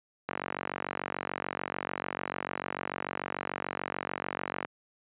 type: click train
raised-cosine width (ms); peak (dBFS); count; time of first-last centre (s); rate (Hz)
0.5; -16; 205; 0.29-4.649; 46.8
effects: high-pass 150 Hz 12 dB/octave + resampled to 8000 Hz